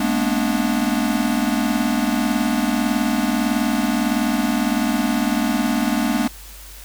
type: tone cluster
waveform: square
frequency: 210.4 / 232 / 250.2 / 291.7 Hz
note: G#3 / A#3 / B3 / D4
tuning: +23 / -8 / +23 / -12 cents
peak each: -24 dBFS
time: 0-6.28 s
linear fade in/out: 5 ms
effects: added 50 Hz sine -39 dBFS peak until 6.84 s + white hiss -41 dBFS RMS until 6.84 s